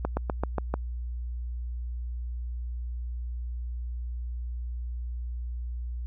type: slowing click train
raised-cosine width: 1 ms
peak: -13 dBFS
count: 6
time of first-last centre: 0.05-0.74 s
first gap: 120 ms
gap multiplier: 1.07
effects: added 60 Hz sine -31 dBFS peak until 6.06 s